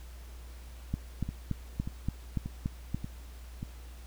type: two click trains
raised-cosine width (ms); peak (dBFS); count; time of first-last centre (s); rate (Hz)
5; -18 / -23; 8 / 5; 0.94-2.946 / 1.29-3.629; 3.49 / 1.71
effects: added 60 Hz sine -44 dBFS peak until 4.06 s + pink hiss -56 dBFS RMS until 4.06 s